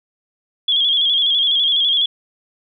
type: tone with vibrato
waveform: sine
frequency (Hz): 3322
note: G#7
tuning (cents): 0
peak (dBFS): -13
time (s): 0.68-2.06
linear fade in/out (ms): 5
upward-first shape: square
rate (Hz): 12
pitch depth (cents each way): 48
effects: none